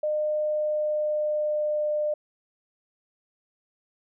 sine tone with pitch glide, 607 to 601.1 Hz, D#5 to D5, -43 to +40 cents, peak -23 dBFS, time 0.03-2.14 s, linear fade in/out 5 ms, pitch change -17 cents, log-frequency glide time 0.49-1.94 s, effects none

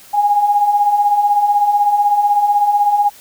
sine beating tone pair, 808 / 824 Hz, G#5 / G#5, -48 / -14 cents, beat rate 16 Hz, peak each -19 / -11 dBFS, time 0.13-3.1 s, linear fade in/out 20 ms, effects white hiss -42 dBFS RMS until 3.2 s

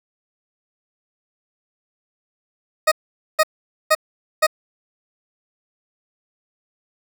20% pulse tone bursts, 624 Hz, D#5, 5 cents sharp, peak -7 dBFS, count 4, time 2.87-4.468 s, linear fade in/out 10 ms, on 47 ms, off 470 ms, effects none

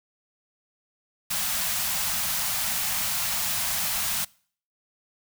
white band-stop noise, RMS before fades -27 dBFS, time 1.3-4.25 s, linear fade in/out 10 ms, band 230 to 610 Hz, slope 48 dB/octave, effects noise-tail reverb RT60 0.5 s tail -24 dB re dry

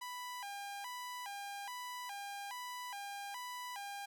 sawtooth tone with vibrato, 892 Hz, A5, 23 cents sharp, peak -39 dBFS, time 0.01-4.06 s, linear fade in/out 10 ms, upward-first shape square, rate 1.2 Hz, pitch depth 180 cents each way, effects none

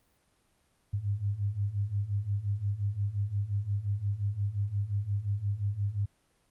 sine beating tone pair, 98 / 103.7 Hz, G2 / G#2, 0 / -2 cents, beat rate 5.7 Hz, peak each -33 / -30 dBFS, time 0.93-6.06 s, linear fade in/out 10 ms, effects pink hiss -70 dBFS RMS until 6.5 s + Opus 32 kbps

